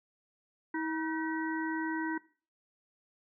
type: harmonic tone with a mistuned harmonic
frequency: 319.8 Hz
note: D#4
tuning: 48 cents sharp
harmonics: 1 / 3 / 5 / 6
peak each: -33 / -38 / -40 / -41 dBFS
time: 0.74-2.18 s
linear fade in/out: 5 ms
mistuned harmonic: 5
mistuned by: -78 cents
effects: noise-tail reverb RT60 0.4 s tail -20 dB re dry